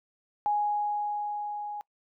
sine tone with level ramp, 830.6 Hz, G#5, in tune, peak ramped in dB -23 to -34 dBFS, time 0.46-1.81 s, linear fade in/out 0 ms, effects noise-tail reverb RT60 0.1 s tail -24 dB re dry

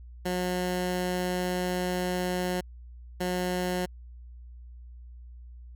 15% pulse tone pair in turn, 180.8 / 180.8 Hz, F#3 / F#3, -40 / -40 cents, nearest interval unison, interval 0 cents, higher neither, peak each -21 dBFS, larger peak neither, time 0.25-2.61 / 3.2-3.86 s, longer first, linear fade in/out 10 ms, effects added 60 Hz sine -43 dBFS peak until 5.75 s

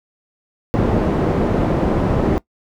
white low-pass noise, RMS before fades -17 dBFS, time 0.74-2.38 s, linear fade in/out 0 ms, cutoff 420 Hz, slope 12 dB/octave, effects noise-tail reverb RT60 0.1 s tail -20 dB re dry

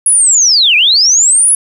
sine linear two-way sweep, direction down then up, 10548 to 2349 to 10548 Hz, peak -5 dBFS, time 0.06-1.55 s, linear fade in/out 2 ms, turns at 0.76 s, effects 7-bit

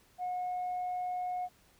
sine tone, 725 Hz, F#5, 35 cents flat, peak -31 dBFS, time 0.18-1.49 s, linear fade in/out 50 ms, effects tanh soft clip ceiling -30 dBFS + pink hiss -65 dBFS RMS until 1.79 s

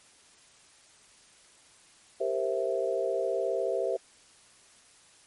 sine chord, C dominant seventh, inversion second, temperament equal with one note detuned, 392 / 466.2 / 525.4 / 659.3 Hz, G4 / Bb4 / C5 / E5, 0 / 0 / +7 / 0 cents, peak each -32 / -33 / -31 / -32 dBFS, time 2.2-3.97 s, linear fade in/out 10 ms, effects white hiss -58 dBFS RMS until 5.26 s + MP3 48 kbps

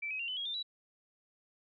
sine tone with pitch steps, 2327 / 2538 / 2767 / 3018 / 3291 / 3589 / 3914 Hz, D7 / D#7 / F7 / F#7 / G#7 / A7 / B7, -17 / +34 / -17 / +34 / -16 / +34 / -16 cents, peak -35 dBFS, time 0.02-0.629 s, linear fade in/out 10 ms, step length 87 ms, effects none

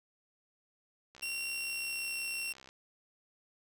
click train, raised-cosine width 0.2 ms, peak -35 dBFS, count 102, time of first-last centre 1.15-2.69 s, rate 65.6 Hz
sawtooth tone with pitch glide, 2746 to 2729 Hz, F7 to F7, -30 to -41 cents, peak -32 dBFS, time 1.22-2.53 s, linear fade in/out 10 ms, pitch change -11 cents, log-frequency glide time 1.52-2.18 s
effects none

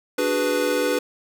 square chord, G# half-diminished seventh, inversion second, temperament equal, 293.7 / 370 / 415.3 / 493.9 Hz, D4 / F#4 / G#4 / B4, 0 / 0 / 0 / 0 cents, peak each -27 / -29 / -28 / -23 dBFS, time 0.18-0.99 s, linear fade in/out 5 ms, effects none

